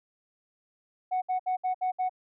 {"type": "tone bursts", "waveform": "sine", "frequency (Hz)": 740, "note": "F#5", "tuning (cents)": 0, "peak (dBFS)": -23, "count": 6, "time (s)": [1.11, 2.095], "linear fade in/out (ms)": 20, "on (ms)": 110, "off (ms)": 65, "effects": ["tanh soft clip ceiling -23 dBFS"]}